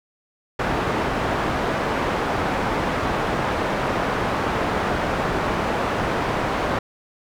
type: low-pass noise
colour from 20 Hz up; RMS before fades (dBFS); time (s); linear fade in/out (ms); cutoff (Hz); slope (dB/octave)
white; -23; 0.59-6.79; 5; 1100; 12
effects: none